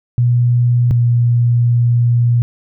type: tone pair in turn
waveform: sine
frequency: 121.3 / 119.63 Hz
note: B2 / A#2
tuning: -31 / +45 cents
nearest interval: unison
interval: 24 cents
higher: first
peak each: -9 dBFS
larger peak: neither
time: 0.18-0.91 / 0.91-2.42 s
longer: second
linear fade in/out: 0 ms
effects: none